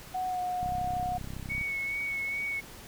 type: tone with pitch glide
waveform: sine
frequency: 740 to 724.8 Hz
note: F#5 to F#5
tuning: 0 to -36 cents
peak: -29 dBFS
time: 0.14-1.18 s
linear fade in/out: 10 ms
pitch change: -36 cents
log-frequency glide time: 0.27-0.4 s
type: click train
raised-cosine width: 5 ms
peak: -27 dBFS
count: 33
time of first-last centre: 0.63-1.612 s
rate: 32.6 Hz
type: tone with vibrato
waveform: sine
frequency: 2217 Hz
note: C#7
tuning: in tune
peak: -30 dBFS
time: 1.49-2.61 s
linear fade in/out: 20 ms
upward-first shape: sine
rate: 2.4 Hz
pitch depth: 22 cents each way
effects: pink hiss -48 dBFS RMS until 2.87 s